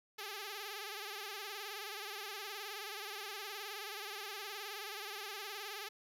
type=tone with vibrato; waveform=5% pulse; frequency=411.5 Hz; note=G#4; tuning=16 cents flat; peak=-31 dBFS; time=0.18-5.89 s; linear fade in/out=10 ms; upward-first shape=sine; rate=19 Hz; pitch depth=100 cents each way; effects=none